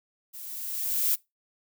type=noise with level ramp; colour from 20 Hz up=violet; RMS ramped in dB=-42 to -23 dBFS; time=0.33-1.16 s; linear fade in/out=20 ms; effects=noise-tail reverb RT60 0.2 s tail -22 dB re dry